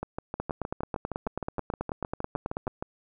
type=two click trains; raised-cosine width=1 ms; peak=-16 / -18 dBFS; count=22 / 19; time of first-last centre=0.4-2.678 / 0.03-2.825 s; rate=9.22 / 6.44 Hz; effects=none